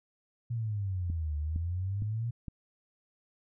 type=exponential two-way sweep; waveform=sine; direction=down then up; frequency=120 to 73.42 to 120 Hz; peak=-30 dBFS; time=0.5-2.31 s; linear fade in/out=10 ms; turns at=1.37 s
type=click train; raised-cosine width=5 ms; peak=-26 dBFS; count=4; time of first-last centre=1.1-2.482 s; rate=2.17 Hz
effects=none